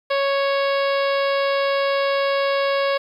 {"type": "harmonic tone", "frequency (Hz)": 554, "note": "C#5", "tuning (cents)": -1, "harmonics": [1, 2, 3, 4, 5, 6, 7, 8, 9], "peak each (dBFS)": [-19, -25, -29, -31, -33, -35, -36, -37, -38], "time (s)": [0.1, 2.98], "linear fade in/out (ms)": 10, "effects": ["9-bit"]}